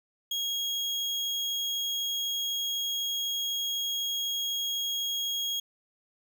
35% pulse tone, 3288 Hz, G#7, 18 cents flat, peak -27 dBFS, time 0.31-5.6 s, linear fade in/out 5 ms, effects none

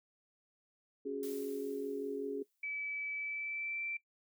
sine chord, C# suspended fourth, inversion none, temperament equal, 277.2 / 370 / 415.3 Hz, C#4 / F#4 / G#4, 0 / 0 / 0 cents, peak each -41 / -44 / -38 dBFS, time 1.05-2.43 s, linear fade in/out 10 ms
blue noise with exponential decay, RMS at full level -48 dBFS, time 1.23-2.8 s, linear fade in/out 1 ms, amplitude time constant 340 ms
sine tone with pitch glide, 2299 to 2342 Hz, D7 to D7, -37 to -5 cents, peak -37 dBFS, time 2.63-3.97 s, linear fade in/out 5 ms, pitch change +32 cents, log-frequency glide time 3.14-3.83 s
effects noise-tail reverb RT60 0.1 s tail -19 dB re dry

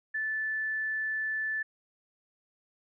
sine tone, 1750 Hz, A6, 10 cents flat, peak -29 dBFS, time 0.14-1.63 s, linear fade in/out 10 ms, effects none

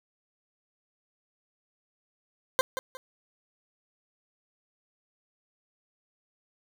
20% pulse tone with echo, 520 Hz, C5, 11 cents flat, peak -15 dBFS, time 2.59-2.61 s, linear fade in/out 0 ms, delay 180 ms, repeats 2, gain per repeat -10 dB, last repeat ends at 2.97 s, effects none

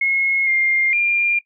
sine tone with pitch steps, 2167 / 2114 / 2397 Hz, C#7 / C7 / D7, -40 / +17 / +35 cents, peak -15 dBFS, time 0.01-1.39 s, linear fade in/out 5 ms, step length 460 ms, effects noise-tail reverb RT60 0.1 s tail -18 dB re dry

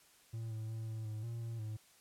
triangle tone with pitch steps, 113.3 / 110.1 / 111.9 / 110.8 / 108 / 116.4 / 115.1 / 108.3 Hz, A#2 / A2 / A2 / A2 / A2 / A#2 / A#2 / A2, -49 / +2 / +30 / +13 / -32 / -2 / -22 / -27 cents, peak -37 dBFS, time 0.33-1.77 s, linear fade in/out 10 ms, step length 180 ms, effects white hiss -65 dBFS RMS until 2 s + low-pass 12000 Hz 12 dB/octave

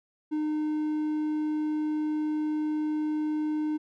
triangle tone, 305.4 Hz, D#4, 32 cents flat, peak -24 dBFS, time 0.31-3.78 s, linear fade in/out 20 ms, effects none

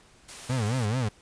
white noise, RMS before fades -42 dBFS, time 0.28-0.86 s, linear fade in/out 10 ms
35% pulse tone with vibrato, 116.54 Hz, A#2, in tune, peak -23 dBFS, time 0.49-1.09 s, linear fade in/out 10 ms, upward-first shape sine, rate 4.6 Hz, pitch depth 220 cents each way
effects pink hiss -57 dBFS RMS until 1.21 s + resampled to 22050 Hz

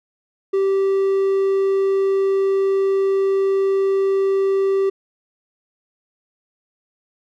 triangle tone, 389.3 Hz, G4, 12 cents flat, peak -13 dBFS, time 0.53-4.9 s, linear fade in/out 10 ms, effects none

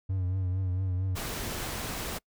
triangle tone with vibrato, 92.9 Hz, F#2, 7 cents sharp, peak -25 dBFS, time 0.09-1.16 s, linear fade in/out 10 ms, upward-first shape triangle, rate 4.4 Hz, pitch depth 62 cents each way
pink noise, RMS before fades -35 dBFS, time 1.15-2.19 s, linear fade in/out 20 ms
effects noise-tail reverb RT60 0.1 s tail -26 dB re dry

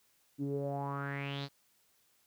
sawtooth tone with low-pass filter sweep, 140 Hz, C#3, 18 cents sharp, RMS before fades -37 dBFS, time 0.38-1.49 s, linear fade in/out 50 ms, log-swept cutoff 280 to 4600 Hz, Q 6.1, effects white hiss -71 dBFS RMS until 2.26 s

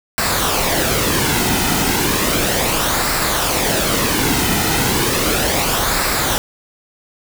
pink noise with flanger, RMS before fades -17 dBFS, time 0.18-6.38 s, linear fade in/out 0 ms, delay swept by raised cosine 0.31 to 1.81 ms, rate 0.34 Hz, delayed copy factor -0.5, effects none

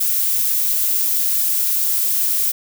violet noise, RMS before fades -18 dBFS, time 0-2.52 s, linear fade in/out 10 ms, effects none

